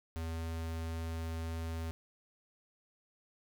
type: tone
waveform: square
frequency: 81.9 Hz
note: E2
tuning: 11 cents flat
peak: -37 dBFS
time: 0.16-1.91 s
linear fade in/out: 0 ms
effects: none